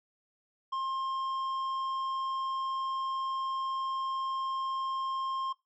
triangle tone with tanh clipping, 1063 Hz, C6, 27 cents sharp, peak -32 dBFS, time 0.72-5.53 s, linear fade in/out 10 ms, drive 11 dB, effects noise-tail reverb RT60 0.2 s tail -20 dB re dry

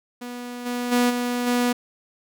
sawtooth tone with level steps, 244.2 Hz, B3, 19 cents flat, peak -28 / -21 / -13 / -19 / -15 dBFS, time 0.21-1.73 s, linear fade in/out 10 ms, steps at 0.65 / 0.91 / 1.09 / 1.46 s, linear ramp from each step 20 ms, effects none

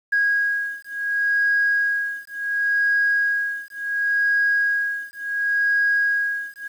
sine beating tone pair, 1644 / 1644.7 Hz, G#6 / G#6, -18 / -17 cents, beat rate 0.7 Hz, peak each -21 dBFS, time 0.12-6.68 s, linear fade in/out 10 ms, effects tanh soft clip ceiling -11 dBFS + 8-bit

